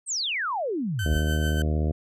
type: exponential sweep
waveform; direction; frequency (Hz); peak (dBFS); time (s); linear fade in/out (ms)
sine; down; 8870 to 41.2; -25; 0.06-1.21; 50
type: tone with tremolo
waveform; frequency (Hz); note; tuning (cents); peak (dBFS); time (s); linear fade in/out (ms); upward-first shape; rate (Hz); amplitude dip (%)
30% pulse; 1535; G6; -37; -27; 0.99-1.62; 2; sine; 6.8; 50
type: harmonic tone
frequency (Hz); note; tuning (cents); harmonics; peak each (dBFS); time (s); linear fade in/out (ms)
76.8; D#2; -22; 1 / 2 / 3 / 4 / 5 / 6 / 7 / 8 / 9; -23 / -29 / -33 / -35 / -37 / -39 / -40 / -41 / -42; 1.05-1.92; 10
effects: resampled to 32000 Hz